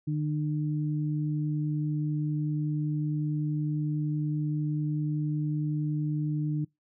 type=tone pair together; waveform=sine; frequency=150.8 / 301.8 Hz; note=D3 / D4; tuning=+46 / +47 cents; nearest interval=octave; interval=1201 cents; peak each=-27 / -33 dBFS; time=0.07-6.65 s; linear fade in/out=10 ms; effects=noise-tail reverb RT60 0.2 s tail -26 dB re dry